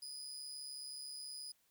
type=tone with amplitude modulation; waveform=30% pulse; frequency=4967 Hz; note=D#8; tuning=4 cents flat; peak=-40 dBFS; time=0.02-1.52 s; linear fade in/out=5 ms; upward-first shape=sine; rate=139 Hz; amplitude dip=55%; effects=white hiss -75 dBFS RMS until 1.7 s